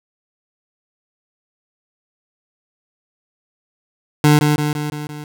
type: tone with echo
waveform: 25% pulse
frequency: 149.2 Hz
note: D3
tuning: 28 cents sharp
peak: -5 dBFS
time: 4.24-4.39 s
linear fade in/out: 2 ms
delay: 170 ms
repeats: 5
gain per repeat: -4 dB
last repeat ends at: 5.24 s
effects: none